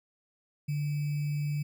sine tone with sample-and-hold, 146.83 Hz, D3, in tune, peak -28 dBFS, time 0.68-1.63 s, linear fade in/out 10 ms, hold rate 2450 Hz, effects none

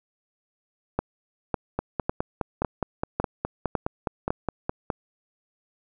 two click trains, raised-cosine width 1 ms, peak -11 / -9 dBFS, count 16 / 7, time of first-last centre 1.79-4.902 / 0.99-4.305 s, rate 4.82 / 1.81 Hz, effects none

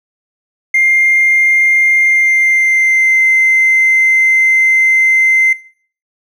triangle tone with pitch glide, 2109 to 2075 Hz, C7 to C7, +13 to -15 cents, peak -5 dBFS, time 0.74-5.53 s, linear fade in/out 5 ms, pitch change -28 cents, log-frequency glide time 2-3.23 s, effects noise-tail reverb RT60 0.5 s tail -22 dB re dry + tanh soft clip ceiling -3 dBFS

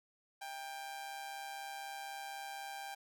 sawtooth tone with amplitude modulation, 792 Hz, G5, 18 cents sharp, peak -37 dBFS, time 0.41-2.95 s, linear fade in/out 10 ms, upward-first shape sine, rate 144 Hz, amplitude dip 50%, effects none

